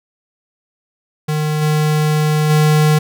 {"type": "tone with level steps", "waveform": "square", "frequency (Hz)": 152.7, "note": "D#3", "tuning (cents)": -32, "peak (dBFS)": [-16, -13, -10], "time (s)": [1.28, 2.99], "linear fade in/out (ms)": 10, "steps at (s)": [1.61, 2.49], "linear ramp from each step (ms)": 20, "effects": []}